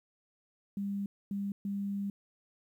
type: tone bursts at uneven times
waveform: sine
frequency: 200 Hz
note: G3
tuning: 35 cents sharp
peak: -32 dBFS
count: 3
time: 0.77-1.06 / 1.31-1.52 / 1.65-2.1 s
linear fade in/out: 2 ms
effects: 11-bit

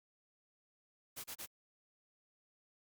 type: noise bursts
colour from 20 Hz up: white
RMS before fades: -45 dBFS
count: 3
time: 1.16-1.465 s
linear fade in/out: 20 ms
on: 81 ms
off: 31 ms
effects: Opus 48 kbps

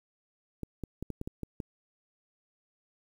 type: clicks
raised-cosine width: 3 ms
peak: -23 dBFS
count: 8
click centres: 0.633 / 0.837 / 1.026 / 1.103 / 1.214 / 1.275 / 1.433 / 1.602 s
effects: 9-bit

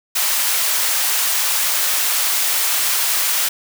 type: high-pass noise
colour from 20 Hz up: white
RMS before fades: -18 dBFS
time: 0.15-3.49 s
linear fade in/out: 10 ms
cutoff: 770 Hz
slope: 12 dB/octave
effects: none

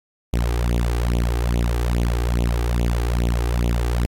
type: tone with flanger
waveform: sawtooth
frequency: 59 Hz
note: A#1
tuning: 22 cents sharp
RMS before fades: -20 dBFS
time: 0.33-4.06 s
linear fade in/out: 0 ms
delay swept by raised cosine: 0.29 to 2.59 ms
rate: 2.4 Hz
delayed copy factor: +0.85
effects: AAC 64 kbps

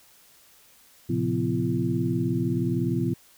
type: tone cluster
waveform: sine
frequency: 115 / 134.6 / 175.7 / 252.1 / 338.5 Hz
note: A#2 / C3 / F3 / B3 / E4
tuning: -23 / +49 / +11 / +36 / +46 cents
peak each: -29 dBFS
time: 1.09-3.14 s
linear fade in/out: 10 ms
effects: white hiss -56 dBFS RMS until 3.37 s

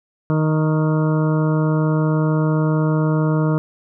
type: harmonic tone with a mistuned harmonic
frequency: 155.56 Hz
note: D#3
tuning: in tune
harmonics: 1 / 2 / 3 / 4 / 6 / 7 / 8 / 9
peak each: -16 / -22 / -26 / -28 / -32 / -33 / -34 / -35 dBFS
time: 0.3-3.58 s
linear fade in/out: 0 ms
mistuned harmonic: 7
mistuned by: +19 cents
effects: none

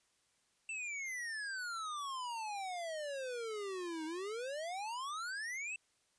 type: exponential two-way sweep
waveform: square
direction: down then up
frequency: 2691 to 308.9 to 2691 Hz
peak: -40 dBFS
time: 0.69-5.76 s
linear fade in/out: 2 ms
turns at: 4.05 s
effects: white hiss -75 dBFS RMS until 6.18 s + resampled to 22050 Hz

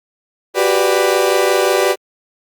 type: chord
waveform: 35% pulse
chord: G major seventh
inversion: third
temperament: equal with one note detuned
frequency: 370 / 395.6 / 493.9 / 587.3 Hz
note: F#4 / G4 / B4 / D5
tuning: 0 / +16 / 0 / 0 cents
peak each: -16 dBFS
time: 0.54-1.96 s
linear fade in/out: 50 ms
effects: Opus 48 kbps

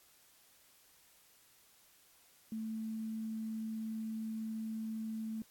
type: tone with quantisation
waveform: sine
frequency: 220.9 Hz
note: A3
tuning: 7 cents sharp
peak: -37 dBFS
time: 2.52-5.42 s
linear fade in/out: 2 ms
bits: 11
effects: white hiss -65 dBFS RMS until 5.5 s + AAC 64 kbps

